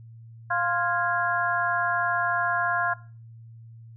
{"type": "harmonic tone with a mistuned harmonic", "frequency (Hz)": 349.2, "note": "F4", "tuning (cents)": 0, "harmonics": [2, 3, 4, 5], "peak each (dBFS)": [-28, -28, -28, -28], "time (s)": [0.5, 2.94], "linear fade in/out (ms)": 10, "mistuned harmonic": 5, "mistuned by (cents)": -94, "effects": ["noise-tail reverb RT60 0.4 s tail -19 dB re dry", "added 114 Hz sine -43 dBFS peak until 3.96 s"]}